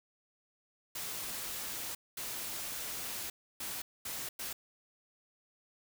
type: noise bursts at uneven times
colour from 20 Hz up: white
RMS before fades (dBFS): -40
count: 5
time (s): 0.95-1.95 / 2.17-3.3 / 3.6-3.82 / 4.05-4.29 / 4.39-4.53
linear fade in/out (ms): 5
effects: none